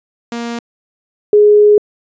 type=tone pair in turn; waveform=sawtooth / sine; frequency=235 / 417.2 Hz; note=A#3 / G#4; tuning=+14 / +8 cents; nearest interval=minor seventh; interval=994 cents; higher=second; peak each=-16 / -4 dBFS; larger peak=second; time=0.32-0.59 / 1.33-1.78 s; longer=second; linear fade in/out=2 ms; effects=resampled to 16000 Hz